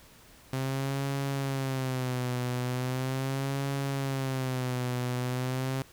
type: tone with vibrato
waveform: sawtooth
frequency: 131.2 Hz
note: C3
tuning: 5 cents sharp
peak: -25 dBFS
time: 0.53-5.82 s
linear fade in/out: 2 ms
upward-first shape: sine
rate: 0.39 Hz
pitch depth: 93 cents each way
effects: pink hiss -55 dBFS RMS until 5.92 s